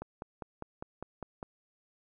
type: click train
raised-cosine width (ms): 1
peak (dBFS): -25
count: 8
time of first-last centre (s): 0.02-1.428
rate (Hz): 4.97
effects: none